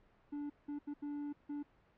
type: tone bursts at uneven times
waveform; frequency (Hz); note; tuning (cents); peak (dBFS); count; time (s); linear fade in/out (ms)
triangle; 290.8; D4; -17; -37; 5; 0.32-0.5 / 0.68-0.79 / 0.87-0.94 / 1.02-1.33 / 1.49-1.63; 10
effects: pink hiss -69 dBFS RMS until 1.97 s + low-pass 2000 Hz 12 dB/octave